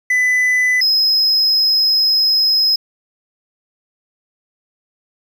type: tone pair in turn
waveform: triangle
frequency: 2000 / 5110 Hz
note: B6 / D#8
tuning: +21 / +45 cents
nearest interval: octave + major third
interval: 1624 cents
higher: second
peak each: -10 dBFS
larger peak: neither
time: 0.1-0.81 / 0.81-2.76 s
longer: second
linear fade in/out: 5 ms
effects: 8-bit